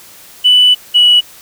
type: tone pair in turn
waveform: sine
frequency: 2980 / 2939 Hz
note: F#7 / F#7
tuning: +12 / -12 cents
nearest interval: unison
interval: 24 cents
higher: first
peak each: -3 dBFS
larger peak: neither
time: 0.44-0.75 / 0.94-1.21 s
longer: first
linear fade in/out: 20 ms
effects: tanh soft clip ceiling 0 dBFS + white hiss -38 dBFS RMS until 1.41 s